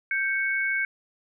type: tone pair together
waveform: sine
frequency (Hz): 1568 / 2217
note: G6 / C#7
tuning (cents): 0 / 0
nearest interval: tritone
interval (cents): 600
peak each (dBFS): -26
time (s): 0.11-0.85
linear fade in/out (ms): 2
effects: none